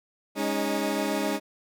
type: chord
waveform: 20% pulse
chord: Ab suspended fourth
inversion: none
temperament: equal with one note detuned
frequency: 204.9 / 277.2 / 311.1 Hz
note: Ab3 / Db4 / Eb4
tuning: -23 / 0 / 0 cents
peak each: -25 dBFS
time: 0.35-1.4 s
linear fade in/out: 50 ms
effects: none